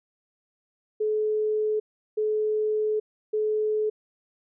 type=tone bursts at uneven times; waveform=sine; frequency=428.7 Hz; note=A4; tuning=45 cents flat; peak=-22 dBFS; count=3; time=1-1.8 / 2.17-3 / 3.33-3.9 s; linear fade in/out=10 ms; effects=none